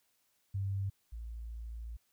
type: tone pair in turn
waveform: sine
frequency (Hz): 98 / 56.8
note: G2 / A#1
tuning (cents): 0 / -44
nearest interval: major sixth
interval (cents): 944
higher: first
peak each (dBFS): -32 / -40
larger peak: first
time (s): 0.54-0.9 / 1.12-1.97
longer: second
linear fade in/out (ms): 10
effects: white hiss -75 dBFS RMS until 2.12 s